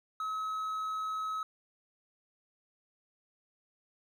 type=tone; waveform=triangle; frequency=1283 Hz; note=E6; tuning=47 cents flat; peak=-31 dBFS; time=0.2-1.43 s; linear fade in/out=2 ms; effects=none